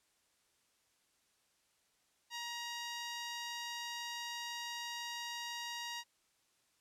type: tone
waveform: 10% pulse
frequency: 946 Hz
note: A#5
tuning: 25 cents sharp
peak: -32 dBFS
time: 2.3-6.04 s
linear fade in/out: 50 ms
effects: white hiss -75 dBFS RMS until 6.8 s + low-pass 10000 Hz 12 dB/octave